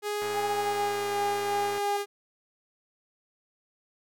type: tone with pitch glide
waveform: sawtooth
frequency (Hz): 415.3 to 406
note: G#4 to G#4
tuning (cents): 0 to -39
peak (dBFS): -25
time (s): 0.02-2.06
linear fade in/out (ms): 50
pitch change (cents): -39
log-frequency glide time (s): 0.46-1.13
type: click train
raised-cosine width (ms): 0.5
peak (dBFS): -25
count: 171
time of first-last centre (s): 0.22-1.78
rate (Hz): 109
type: tone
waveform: sine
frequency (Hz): 815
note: G#5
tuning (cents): -33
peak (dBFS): -29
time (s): 0.34-1.97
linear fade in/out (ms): 5
effects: none